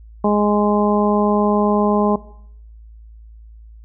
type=harmonic tone; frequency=207.7 Hz; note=G#3; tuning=in tune; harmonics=1 / 2 / 3 / 4 / 5; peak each=-16 / -19 / -21 / -22 / -23 dBFS; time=0.24-2.16 s; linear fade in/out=5 ms; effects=noise-tail reverb RT60 0.7 s tail -19 dB re dry + added 55 Hz sine -38 dBFS peak until 3.84 s